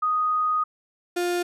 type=tone pair in turn; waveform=sine / 35% pulse; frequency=1244.5 / 352.3 Hz; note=D#6 / F4; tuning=0 / +15 cents; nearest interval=octave + minor seventh; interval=2185 cents; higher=first; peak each=-20 / -21 dBFS; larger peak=first; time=0.02-0.64 / 1.16-1.43 s; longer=first; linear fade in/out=10 ms; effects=resampled to 32000 Hz